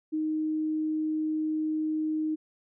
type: tone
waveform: sine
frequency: 311.1 Hz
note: D#4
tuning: in tune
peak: -26 dBFS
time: 0.12-2.36 s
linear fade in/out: 20 ms
effects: none